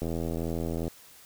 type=click train; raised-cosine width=2 ms; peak=-19 dBFS; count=72; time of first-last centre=0.02-0.88 s; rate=82.6 Hz; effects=white hiss -53 dBFS RMS until 1.25 s